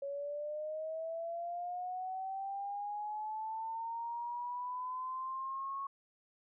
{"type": "linear sweep", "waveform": "sine", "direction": "up", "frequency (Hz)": [554.4, 1104], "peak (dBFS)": -37, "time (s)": [0.02, 5.87], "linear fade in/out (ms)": 5, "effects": []}